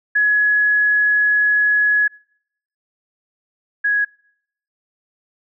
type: tone pair in turn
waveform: sine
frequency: 1686 / 1666.6 Hz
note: G#6 / G#6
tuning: +26 / +6 cents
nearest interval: unison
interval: 20 cents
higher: first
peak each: -12 / -14 dBFS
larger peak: first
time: 0.15-2.08 / 3.84-4.05 s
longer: first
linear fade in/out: 10 ms
effects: noise-tail reverb RT60 0.7 s tail -26 dB re dry